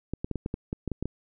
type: clicks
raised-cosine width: 3 ms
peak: -17 dBFS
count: 11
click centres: 0.136 / 0.245 / 0.313 / 0.357 / 0.461 / 0.541 / 0.729 / 0.877 / 0.917 / 1.026 / 1.056 s
effects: none

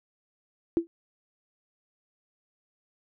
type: tone with exponential decay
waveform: sine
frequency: 335.4 Hz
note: E4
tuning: 30 cents sharp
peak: -16 dBFS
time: 0.77-0.87 s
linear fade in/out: 0 ms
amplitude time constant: 21 ms
effects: none

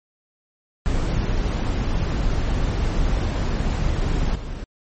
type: noise with level steps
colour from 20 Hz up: brown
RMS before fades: -21 / -30 dBFS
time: 0.86-4.64 s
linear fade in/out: 0 ms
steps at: 4.35 s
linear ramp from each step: 5 ms
effects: MP3 32 kbps

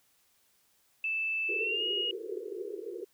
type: tone with pitch glide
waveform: sine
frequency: 2637 to 2876 Hz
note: E7 to F#7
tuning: 0 to -50 cents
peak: -29 dBFS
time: 1.04-2.11 s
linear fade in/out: 2 ms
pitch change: +150 cents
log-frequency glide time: 1.58-1.84 s
type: band-pass noise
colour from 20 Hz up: white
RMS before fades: -39 dBFS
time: 1.48-3.05 s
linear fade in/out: 20 ms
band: 350 to 470 Hz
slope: 96 dB/octave
effects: white hiss -69 dBFS RMS until 3.13 s

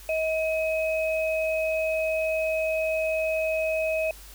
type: tone pair together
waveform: sine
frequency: 635.7 / 2540 Hz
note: D#5 / D#7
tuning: +37 / +35 cents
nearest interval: 2 octaves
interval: 2398 cents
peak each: -24 / -30 dBFS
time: 0.09-4.11 s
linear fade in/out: 2 ms
effects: added 50 Hz sine -46 dBFS peak until 4.34 s + white hiss -48 dBFS RMS until 4.34 s

